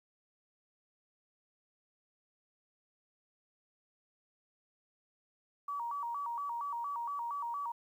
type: tone with vibrato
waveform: sine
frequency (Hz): 1037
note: C6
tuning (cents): -16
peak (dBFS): -35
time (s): 5.68-7.72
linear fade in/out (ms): 5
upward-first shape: square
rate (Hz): 4.3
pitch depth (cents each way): 170
effects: 11-bit